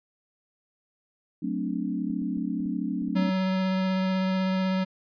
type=chord; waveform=sine; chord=D dominant seventh; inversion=first; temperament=equal; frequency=185 / 220 / 261.6 / 293.7 Hz; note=F#3 / A3 / C4 / D4; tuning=0 / 0 / 0 / 0 cents; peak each=-32 dBFS; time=1.42-3.3 s; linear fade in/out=10 ms
type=clicks; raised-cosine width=3 ms; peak=-34 dBFS; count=7; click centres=2.103 / 2.219 / 2.372 / 2.603 / 2.659 / 3.019 / 3.084 s
type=tone with vibrato; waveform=square; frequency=188.1 Hz; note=F#3; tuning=29 cents sharp; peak=-24 dBFS; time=3.15-4.85 s; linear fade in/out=20 ms; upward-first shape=sine; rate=16 Hz; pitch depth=10 cents each way
effects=resampled to 11025 Hz